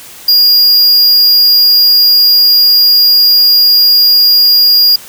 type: tone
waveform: square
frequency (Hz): 4838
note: D#8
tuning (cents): -49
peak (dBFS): -4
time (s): 0.28-4.96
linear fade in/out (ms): 5
effects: white hiss -32 dBFS RMS until 5.08 s